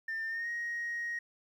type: tone with pitch glide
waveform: sine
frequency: 1797 to 1879.8 Hz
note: A6 to A#6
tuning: +36 to +14 cents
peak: -32 dBFS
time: 0.08-1.19 s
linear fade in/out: 5 ms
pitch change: +78 cents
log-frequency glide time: 0.28-0.49 s
effects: tanh soft clip ceiling -31 dBFS + 11-bit